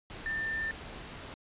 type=tone in noise; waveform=sine; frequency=1788 Hz; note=A6; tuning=27 cents sharp; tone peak=-31 dBFS; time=0.26-0.71 s; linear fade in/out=0 ms; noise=pink; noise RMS=-44 dBFS; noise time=0.1-1.34 s; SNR=+10 dB; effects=resampled to 8000 Hz